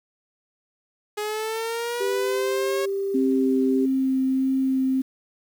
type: linear sweep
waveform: sawtooth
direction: up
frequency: 416.7 to 550 Hz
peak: -22 dBFS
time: 1.17-2.86 s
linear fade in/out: 10 ms
type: tone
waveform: sine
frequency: 393.5 Hz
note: G4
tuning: 7 cents sharp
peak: -23 dBFS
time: 2-3.86 s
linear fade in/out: 10 ms
type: tone with vibrato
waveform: sine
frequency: 264.1 Hz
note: C4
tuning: 16 cents sharp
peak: -19 dBFS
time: 3.14-5.02 s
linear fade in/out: 10 ms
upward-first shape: sine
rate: 1.6 Hz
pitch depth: 9 cents each way
effects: 8-bit